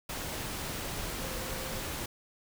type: tone in noise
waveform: sine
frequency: 523.3 Hz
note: C5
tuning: in tune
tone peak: -44 dBFS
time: 1.19-1.8 s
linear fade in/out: 5 ms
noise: pink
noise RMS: -37 dBFS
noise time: 0.09-2.06 s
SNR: -10 dB
effects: none